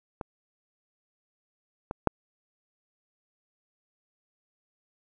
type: clicks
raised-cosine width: 1 ms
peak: -20 / -18 / -6 dBFS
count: 3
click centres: 0.212 / 1.911 / 2.073 s
effects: none